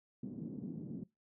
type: band-pass noise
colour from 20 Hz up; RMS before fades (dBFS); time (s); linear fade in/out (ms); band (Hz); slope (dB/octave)
white; -44; 0.23-1.04; 5; 150 to 260; 24
effects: noise-tail reverb RT60 0.2 s tail -22 dB re dry